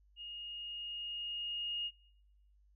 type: tone with level ramp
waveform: sine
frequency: 2855 Hz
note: F7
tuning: 37 cents sharp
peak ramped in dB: -44 to -35 dBFS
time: 0.16-1.91 s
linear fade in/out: 50 ms
effects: noise-tail reverb RT60 0.9 s tail -24 dB re dry + added 50 Hz sine -64 dBFS peak until 2.75 s